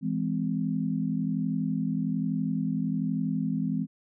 sine chord, E augmented, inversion none, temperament just, 164.81 / 206 / 257.5 Hz, E3 / G#3 / B#3, 0 / -14 / -28 cents, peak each -30 dBFS, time 0.01-3.87 s, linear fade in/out 50 ms, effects none

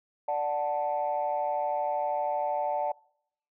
sine chord, D major, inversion none, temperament equal, 587.3 / 740 / 880 Hz, D5 / F#5 / A5, 0 / 0 / 0 cents, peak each -30 dBFS, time 0.28-2.92 s, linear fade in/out 5 ms, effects noise-tail reverb RT60 0.7 s tail -25 dB re dry + tanh soft clip ceiling -19 dBFS

